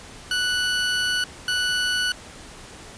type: tone bursts at uneven times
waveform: 20% pulse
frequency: 1480 Hz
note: F#6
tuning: in tune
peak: -16 dBFS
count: 2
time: 0.31-1.24 / 1.48-2.12 s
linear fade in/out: 2 ms
effects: pink hiss -42 dBFS RMS until 2.97 s + resampled to 22050 Hz